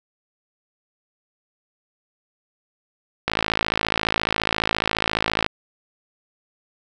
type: click train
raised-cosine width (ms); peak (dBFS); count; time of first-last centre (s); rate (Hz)
0.3; -3; 120; 3.28-5.463; 54.5
effects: none